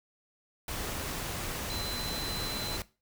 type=tone in noise; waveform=sine; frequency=4043 Hz; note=B7; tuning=40 cents sharp; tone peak=-37 dBFS; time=1.7-2.77 s; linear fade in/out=2 ms; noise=pink; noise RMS=-36 dBFS; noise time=0.68-2.82 s; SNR=-4 dB; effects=noise-tail reverb RT60 0.3 s tail -19 dB re dry